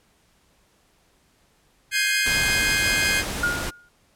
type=chord; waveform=sawtooth; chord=Ab major seventh; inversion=third; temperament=equal with one note detuned; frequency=1568 / 1661.2 / 2108 / 2489 Hz; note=G6 / Ab6 / C7 / Eb7; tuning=0 / 0 / +12 / 0 cents; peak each=-22 dBFS; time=1.91-3.24 s; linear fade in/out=50 ms
type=noise; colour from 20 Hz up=pink; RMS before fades=-29 dBFS; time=2.25-3.71 s; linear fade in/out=20 ms
type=tone with exponential decay; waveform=sine; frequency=1426 Hz; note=F6; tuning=36 cents sharp; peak=-17 dBFS; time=3.43-3.89 s; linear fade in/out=5 ms; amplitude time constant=100 ms
effects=pink hiss -62 dBFS RMS until 4.15 s + low-pass 12000 Hz 12 dB/octave